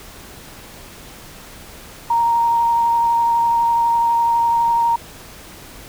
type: tone with vibrato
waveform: sine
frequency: 932.3 Hz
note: A#5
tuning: in tune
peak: -13 dBFS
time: 2.1-4.96 s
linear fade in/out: 5 ms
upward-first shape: sine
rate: 12 Hz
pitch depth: 10 cents each way
effects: pink hiss -39 dBFS RMS until 5.88 s